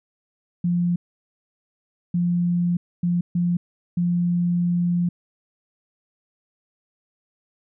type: tone bursts at uneven times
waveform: sine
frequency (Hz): 174.61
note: F3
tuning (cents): 0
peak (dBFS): -18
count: 5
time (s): 0.64-0.96 / 2.14-2.77 / 3.03-3.21 / 3.35-3.57 / 3.97-5.09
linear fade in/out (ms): 5
effects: none